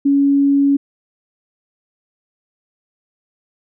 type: tone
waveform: sine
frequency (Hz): 280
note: C#4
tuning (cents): +18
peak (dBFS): -10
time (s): 0.05-0.77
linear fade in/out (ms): 10
effects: none